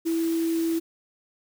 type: tone in noise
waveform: sine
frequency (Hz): 329.6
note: E4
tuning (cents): 0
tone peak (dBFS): -22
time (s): 0.05-0.8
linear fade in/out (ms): 20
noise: white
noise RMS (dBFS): -40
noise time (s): 0.05-0.8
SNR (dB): +15
effects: none